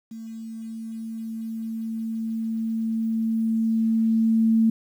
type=tone with level ramp; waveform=sine; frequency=224.2 Hz; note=A3; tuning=33 cents sharp; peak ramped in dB=-34 to -15 dBFS; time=0.11-4.7 s; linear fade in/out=5 ms; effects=9-bit